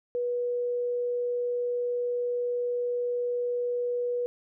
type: tone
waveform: sine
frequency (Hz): 486.6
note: B4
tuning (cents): -26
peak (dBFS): -26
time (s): 0.15-4.26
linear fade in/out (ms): 0
effects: none